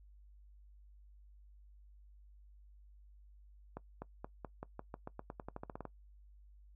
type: accelerating click train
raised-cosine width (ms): 1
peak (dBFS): -29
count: 18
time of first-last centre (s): 3.77-5.853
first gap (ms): 250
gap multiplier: 0.9
effects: noise-tail reverb RT60 0.1 s tail -20 dB re dry + added 50 Hz sine -57 dBFS peak until 6.75 s

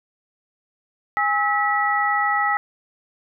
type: tone cluster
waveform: sine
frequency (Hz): 821 / 1293 / 1947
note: G#5 / E6 / B6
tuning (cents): -20 / -34 / -25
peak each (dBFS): -22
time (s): 1.17-2.57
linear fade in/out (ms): 0
effects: none

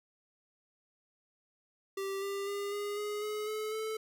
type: tone with pitch steps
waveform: square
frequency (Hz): 390.6 / 397 / 403.4 / 410 / 416.7 / 423.5 / 430.4 / 437.4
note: G4 / G4 / G4 / G#4 / G#4 / G#4 / A4 / A4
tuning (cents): -6 / +22 / +50 / -22 / +6 / +34 / -38 / -10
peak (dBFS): -35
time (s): 1.97-3.97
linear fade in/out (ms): 5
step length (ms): 250
effects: none

